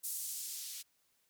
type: noise with band-pass filter sweep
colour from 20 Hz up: violet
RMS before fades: -42 dBFS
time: 0.03-0.83 s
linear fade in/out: 20 ms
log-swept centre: 8900 to 3500 Hz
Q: 0.92
effects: white hiss -75 dBFS RMS until 1.29 s